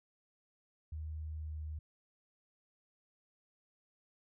sine tone with pitch glide, 77.78 to 77.06 Hz, D#2 to D#2, 0 to -16 cents, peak -39 dBFS, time 0.92-1.79 s, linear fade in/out 5 ms, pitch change -16 cents, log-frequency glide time 1.39-1.53 s, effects none

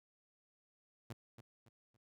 sawtooth tone with echo, 115.8 Hz, A#2, 11 cents flat, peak -40 dBFS, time 1.1-1.13 s, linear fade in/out 5 ms, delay 280 ms, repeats 3, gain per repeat -9 dB, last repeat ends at 1.97 s, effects none

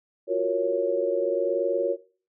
sine chord, Gb major seventh, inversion third, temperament equal, 349.2 / 370 / 466.2 / 554.4 Hz, F4 / Gb4 / Bb4 / Db5, 0 / 0 / 0 / 0 cents, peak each -30 / -28 / -27 / -25 dBFS, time 0.27-1.97 s, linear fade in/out 50 ms, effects noise-tail reverb RT60 0.4 s tail -18 dB re dry

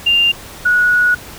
sine tone pair in turn, 2794 / 1461.4 Hz, F7 / F#6, 0 / -22 cents, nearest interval major seventh, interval 1122 cents, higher first, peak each -9 dBFS, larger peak neither, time 0.06-0.32 / 0.65-1.15 s, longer second, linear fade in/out 10 ms, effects pink hiss -34 dBFS RMS until 1.38 s

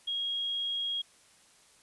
sine tone, 3281 Hz, G#7, 22 cents flat, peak -30 dBFS, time 0.07-1.02 s, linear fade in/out 10 ms, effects white hiss -61 dBFS RMS until 1.82 s + resampled to 24000 Hz

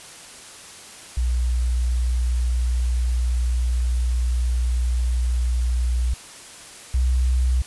sine tone pair in turn, 61 / 63.11 Hz, B1 / B1, -21 / +38 cents, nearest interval minor second, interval 59 cents, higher second, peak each -18 / -16 dBFS, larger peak second, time 1.17-6.14 / 6.94-7.62 s, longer first, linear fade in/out 5 ms, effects white hiss -41 dBFS RMS until 7.66 s + resampled to 24000 Hz

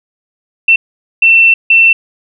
sine tone bursts at uneven times, 2689 Hz, E7, 34 cents sharp, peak -3 dBFS, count 3, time 0.68-0.76 / 1.22-1.54 / 1.7-1.93 s, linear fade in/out 5 ms, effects none

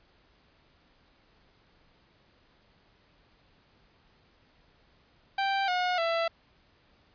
sawtooth tone with pitch steps, 784 / 723.1 / 666.9 Hz, G5 / F#5 / E5, 0 / -40 / +20 cents, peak -22 dBFS, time 5.38-6.28 s, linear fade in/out 5 ms, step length 300 ms, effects pink hiss -64 dBFS RMS until 7.14 s + resampled to 11025 Hz

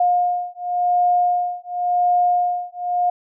sine beating tone pair, 712 / 712.92 Hz, F5 / F5, +33 / +35 cents, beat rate 0.92 Hz, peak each -19 dBFS, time 0-3.1 s, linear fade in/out 5 ms, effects none

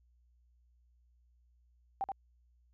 sine tone with echo, 784 Hz, G5, in tune, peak -31 dBFS, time 2.01-2.04 s, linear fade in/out 0 ms, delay 78 ms, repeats 1, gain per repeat -3 dB, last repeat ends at 2.118 s, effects added 60 Hz sine -65 dBFS peak until 2.73 s

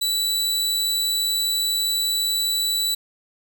sawtooth tone, 3951 Hz, B7, in tune, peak -17 dBFS, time 0.01-2.95 s, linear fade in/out 10 ms, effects none

